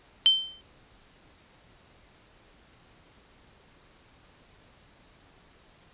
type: tone with exponential decay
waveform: sine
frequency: 3100 Hz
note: G7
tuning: 20 cents flat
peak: -13 dBFS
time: 0.26-0.61 s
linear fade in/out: 0 ms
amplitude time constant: 74 ms
effects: pink hiss -58 dBFS RMS until 5.93 s + resampled to 8000 Hz